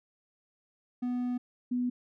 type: tone pair in turn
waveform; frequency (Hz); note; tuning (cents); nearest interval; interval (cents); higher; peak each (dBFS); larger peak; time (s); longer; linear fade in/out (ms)
triangle / sine; 246.9 / 246.9; B3 / B3; 0 / 0; unison; 0; neither; -27; neither; 1.02-1.38 / 1.71-1.9; first; 10
effects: none